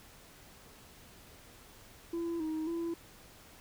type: tone with pitch steps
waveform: sine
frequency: 337.2 / 314.6 / 335.7 Hz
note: E4 / D#4 / E4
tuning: +39 / +19 / +32 cents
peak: -30 dBFS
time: 2.13-2.94 s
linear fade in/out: 5 ms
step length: 270 ms
effects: tanh soft clip ceiling -32 dBFS + pink hiss -56 dBFS RMS until 3.6 s